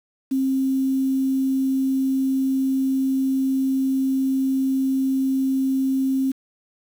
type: tone with quantisation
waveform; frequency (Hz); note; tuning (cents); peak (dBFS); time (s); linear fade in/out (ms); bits
sine; 266.1; C4; +29; -18; 0.31-6.32; 10; 7
effects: none